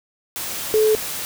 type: tone in noise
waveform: sine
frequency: 432.8 Hz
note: A4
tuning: 29 cents flat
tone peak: -13 dBFS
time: 0.74-0.95 s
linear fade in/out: 0 ms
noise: white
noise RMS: -28 dBFS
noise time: 0.36-1.25 s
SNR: +12 dB
effects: none

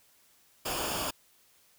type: noise with comb filter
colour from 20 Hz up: pink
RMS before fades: -33 dBFS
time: 0.65-1.11 s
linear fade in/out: 10 ms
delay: 0.5 ms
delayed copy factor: -0.7
effects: white hiss -64 dBFS RMS until 1.78 s

